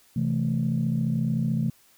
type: chord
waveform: sine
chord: A minor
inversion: first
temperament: equal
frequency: 130.81 / 164.81 / 220 Hz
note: C3 / E3 / A3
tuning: 0 / 0 / 0 cents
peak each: -26 dBFS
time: 0.16-1.7 s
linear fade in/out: 5 ms
effects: tanh soft clip ceiling -15 dBFS + white hiss -59 dBFS RMS until 1.97 s